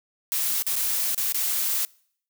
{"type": "noise with dropouts", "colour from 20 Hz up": "blue", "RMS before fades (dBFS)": -25, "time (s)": [0.32, 1.85], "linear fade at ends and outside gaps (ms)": 0, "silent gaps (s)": [[0.623, 0.666], [0.756, 0.763], [1.147, 1.178], [1.323, 1.345]], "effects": ["noise-tail reverb RT60 0.6 s tail -25 dB re dry"]}